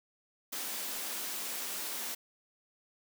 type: high-pass noise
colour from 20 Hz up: white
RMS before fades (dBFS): -38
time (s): 0.52-2.15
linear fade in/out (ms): 10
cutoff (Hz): 190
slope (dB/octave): 48
effects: none